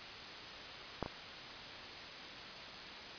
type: clicks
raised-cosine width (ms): 1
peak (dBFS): -21 / -27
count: 2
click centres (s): 1.027 / 1.061
effects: white hiss -47 dBFS RMS until 3.18 s + resampled to 11025 Hz